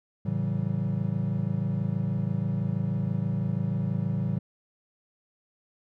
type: chord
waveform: triangle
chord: A dominant seventh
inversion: none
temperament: equal with one note detuned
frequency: 110 / 138.59 / 164.81 / 190.97 Hz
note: A2 / C#3 / E3 / G3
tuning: 0 / 0 / 0 / -45 cents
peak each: -29 dBFS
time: 0.25-4.39 s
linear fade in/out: 10 ms
effects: none